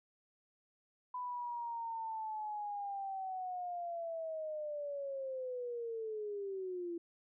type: linear sweep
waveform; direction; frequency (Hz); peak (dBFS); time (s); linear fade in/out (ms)
sine; down; 1000 to 336.2; -38; 1.14-6.98; 5
effects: none